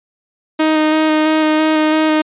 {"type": "tone with vibrato", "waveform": "sawtooth", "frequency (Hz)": 311.1, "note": "D#4", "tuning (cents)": 0, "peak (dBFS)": -7, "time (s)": [0.59, 2.22], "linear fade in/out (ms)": 10, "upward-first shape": "square", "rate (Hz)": 3, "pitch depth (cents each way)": 11, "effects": ["resampled to 8000 Hz"]}